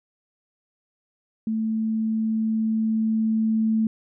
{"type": "tone with level ramp", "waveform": "sine", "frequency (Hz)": 220.8, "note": "A3", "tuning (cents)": 6, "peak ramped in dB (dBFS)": [-22, -18], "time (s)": [1.47, 3.87], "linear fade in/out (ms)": 2, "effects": []}